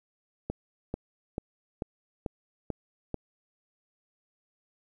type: click train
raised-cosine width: 2 ms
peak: -18 dBFS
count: 7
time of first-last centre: 0.5-3.143 s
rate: 2.27 Hz
effects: 10-bit